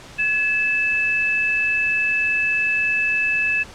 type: tone pair together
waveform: sine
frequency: 1699.5 / 2623 Hz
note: G#6 / E7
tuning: +39 / -9 cents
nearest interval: minor sixth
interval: 752 cents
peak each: -24 / -18 dBFS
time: 0.18-3.64 s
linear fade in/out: 20 ms
effects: pink hiss -41 dBFS RMS until 3.74 s + low-pass 7000 Hz 12 dB/octave